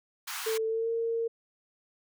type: high-pass noise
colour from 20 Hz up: pink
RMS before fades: -37 dBFS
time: 0.27-0.58 s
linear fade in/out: 10 ms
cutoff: 890 Hz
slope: 48 dB/octave
type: tone with pitch glide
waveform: sine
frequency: 443.9 to 459 Hz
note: A4 to A#4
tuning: +15 to -27 cents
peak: -27 dBFS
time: 0.46-1.28 s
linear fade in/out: 10 ms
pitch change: +58 cents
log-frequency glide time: 0.67-0.9 s
effects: none